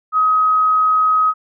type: tone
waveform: sine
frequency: 1265 Hz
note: D#6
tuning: 28 cents sharp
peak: -11 dBFS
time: 0.12-1.34 s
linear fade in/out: 50 ms
effects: none